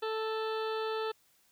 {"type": "harmonic tone", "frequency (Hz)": 440, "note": "A4", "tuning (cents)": 0, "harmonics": [1, 2, 3, 4, 6, 7, 8, 9, 10], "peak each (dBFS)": [-33, -40, -40, -46, -48, -51, -48, -52, -52], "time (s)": [0.02, 1.12], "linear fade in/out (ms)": 10, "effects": ["white hiss -68 dBFS RMS until 1.51 s"]}